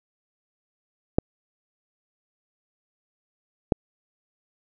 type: clicks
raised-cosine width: 2 ms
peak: -4 dBFS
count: 2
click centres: 1.185 / 3.722 s
effects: none